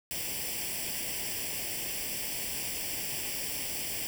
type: noise with comb filter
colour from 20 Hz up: white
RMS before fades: -35 dBFS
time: 0.11-4.07 s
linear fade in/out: 0 ms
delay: 0.38 ms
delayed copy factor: +0.8
effects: none